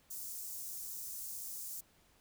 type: high-pass noise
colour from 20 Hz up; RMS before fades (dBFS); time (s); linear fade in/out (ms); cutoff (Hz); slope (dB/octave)
white; -44; 0.1-1.81; 10; 6000; 24
effects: pink hiss -68 dBFS RMS until 2.2 s